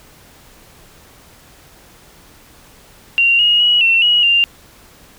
sine tone with pitch steps, 2763 / 2874 / 2914 / 2706 / 2905 / 2790 Hz, F7 / F7 / F#7 / E7 / F#7 / F7, -19 / +49 / -27 / +45 / -32 / -2 cents, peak -9 dBFS, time 3.18-4.44 s, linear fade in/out 0 ms, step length 210 ms, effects pink hiss -45 dBFS RMS until 5.18 s

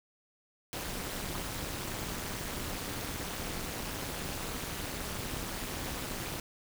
pink noise with amplitude modulation, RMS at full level -34 dBFS, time 0.73-6.4 s, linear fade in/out 0 ms, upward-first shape sine, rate 215 Hz, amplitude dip 90%, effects none

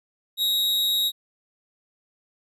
45% pulse tone with amplitude modulation, 3792 Hz, A#7, 29 cents sharp, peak -18 dBFS, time 0.37-1.12 s, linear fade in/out 50 ms, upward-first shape sine, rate 200 Hz, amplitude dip 55%, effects resampled to 32000 Hz

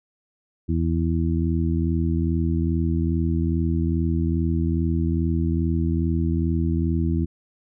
harmonic tone, 82.41 Hz, E2, in tune, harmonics 1 / 2 / 3 / 4, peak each -22 / -25 / -27 / -28 dBFS, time 0.68-7.26 s, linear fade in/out 20 ms, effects none

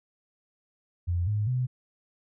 sine tone with pitch steps, 87.31 / 105.04 / 126.36 Hz, F2 / G#2 / B2, 0 / +20 / +40 cents, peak -24 dBFS, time 1.07-1.67 s, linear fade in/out 20 ms, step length 200 ms, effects none

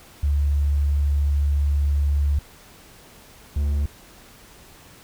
sine / triangle tone pair in turn, 71.8 / 72.1 Hz, D2 / D2, -39 / -31 cents, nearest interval unison, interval 8 cents, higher second, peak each -17 dBFS, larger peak neither, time 0.23-2.39 / 3.56-3.86 s, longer first, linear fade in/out 5 ms, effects pink hiss -48 dBFS RMS until 5.03 s

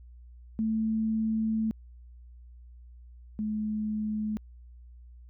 sine tone pair in turn, 220.5 / 214 Hz, A3 / A3, +4 / -48 cents, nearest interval minor second, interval 52 cents, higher first, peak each -25 / -28 dBFS, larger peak first, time 0.59-1.71 / 3.39-4.37 s, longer first, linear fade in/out 0 ms, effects added 60 Hz sine -47 dBFS peak until 5.29 s

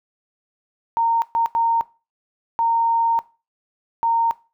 sine tone bursts at uneven times, 921 Hz, A#5, 21 cents flat, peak -16 dBFS, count 5, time 0.97-1.22 / 1.35-1.46 / 1.55-1.81 / 2.59-3.19 / 4.03-4.31 s, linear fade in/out 0 ms, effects noise-tail reverb RT60 0.3 s tail -19 dB re dry

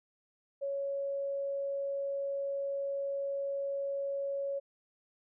sine tone, 556 Hz, C#5, 5 cents sharp, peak -32 dBFS, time 0.61-4.6 s, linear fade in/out 20 ms, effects none

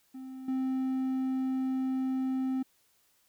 triangle tone with level steps, 261.6 Hz, C4, in tune, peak -38 / -26 dBFS, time 0.14-2.63 s, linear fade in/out 10 ms, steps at 0.48 s, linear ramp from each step 5 ms, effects white hiss -69 dBFS RMS until 3.28 s

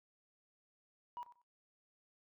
sine tone with echo, 964 Hz, B5, 42 cents flat, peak -40 dBFS, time 1.17-1.23 s, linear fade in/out 0 ms, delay 93 ms, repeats 2, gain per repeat -15 dB, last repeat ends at 1.416 s, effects noise-tail reverb RT60 0.3 s tail -20 dB re dry + tanh soft clip ceiling -39 dBFS

